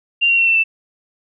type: tone with pitch steps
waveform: sine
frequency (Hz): 2778 / 2748 / 2718 / 2688 / 2659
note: F7 / F7 / F7 / E7 / E7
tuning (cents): -10 / -29 / -48 / +33 / +14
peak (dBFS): -11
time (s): 0.21-0.64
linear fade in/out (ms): 20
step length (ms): 86
effects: none